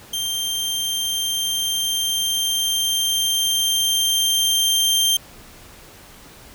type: tone with level ramp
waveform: sawtooth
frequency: 3162 Hz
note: G7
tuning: 14 cents sharp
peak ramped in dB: -19 to -12 dBFS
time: 0.13-5.17 s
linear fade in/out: 5 ms
effects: pink hiss -44 dBFS RMS until 6.54 s